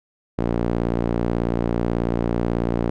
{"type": "tone with band-pass filter", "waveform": "sawtooth", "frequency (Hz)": 58.27, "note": "A#1", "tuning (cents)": 0, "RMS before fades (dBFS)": -22, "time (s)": [0.38, 2.9], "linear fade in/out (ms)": 5, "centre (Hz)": 340, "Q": 0.81, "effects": []}